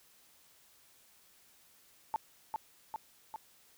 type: tone with echo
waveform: sine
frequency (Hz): 880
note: A5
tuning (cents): 0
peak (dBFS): -29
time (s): 2.14-2.16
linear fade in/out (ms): 0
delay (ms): 400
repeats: 3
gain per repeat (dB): -3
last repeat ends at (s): 3.36
effects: white hiss -64 dBFS RMS until 3.77 s